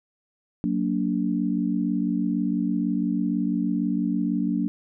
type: chord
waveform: sine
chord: Gb augmented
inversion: none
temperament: just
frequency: 185 / 231.2 / 289.1 Hz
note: Gb3 / Bb3 / D4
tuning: 0 / -14 / -27 cents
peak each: -26 dBFS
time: 0.64-4.68 s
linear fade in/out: 0 ms
effects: none